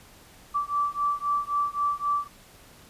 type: beating tone pair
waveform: sine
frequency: 1160 / 1163.8 Hz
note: D6 / D6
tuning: -22 / -16 cents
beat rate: 3.8 Hz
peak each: -27 dBFS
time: 0.54-2.28 s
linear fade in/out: 20 ms
effects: pink hiss -52 dBFS RMS until 2.89 s + resampled to 32000 Hz